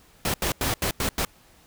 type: noise bursts at uneven times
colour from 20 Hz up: pink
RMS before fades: -25 dBFS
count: 6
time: 0.25-0.34 / 0.42-0.52 / 0.61-0.74 / 0.82-0.91 / 1-1.09 / 1.18-1.25 s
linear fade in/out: 2 ms
effects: pink hiss -56 dBFS RMS until 1.66 s